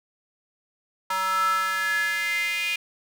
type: tone with high-pass filter sweep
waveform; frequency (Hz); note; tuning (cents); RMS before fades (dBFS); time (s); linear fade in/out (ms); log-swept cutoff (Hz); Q
square; 188.8; F#3; +35; -25; 1.1-2.76; 5; 1100 to 2500; 7.4
effects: none